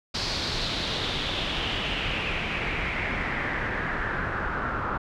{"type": "noise with low-pass filter sweep", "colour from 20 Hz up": "pink", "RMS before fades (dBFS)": -29, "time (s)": [0.14, 4.98], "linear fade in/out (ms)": 10, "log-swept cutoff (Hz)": [4700, 1300], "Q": 3.8, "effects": []}